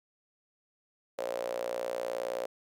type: tone with high-pass filter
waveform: sawtooth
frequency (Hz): 59.3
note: A#1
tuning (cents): +30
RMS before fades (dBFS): -35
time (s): 1.18-2.46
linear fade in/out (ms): 5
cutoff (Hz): 540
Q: 8.4
effects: none